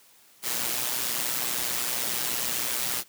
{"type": "noise with amplitude modulation", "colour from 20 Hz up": "white", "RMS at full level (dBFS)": -26, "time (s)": [0.42, 3.04], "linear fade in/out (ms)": 50, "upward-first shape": "sine", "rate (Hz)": 122, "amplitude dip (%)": 60, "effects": ["white hiss -57 dBFS RMS until 3.08 s", "high-pass 100 Hz 12 dB/octave"]}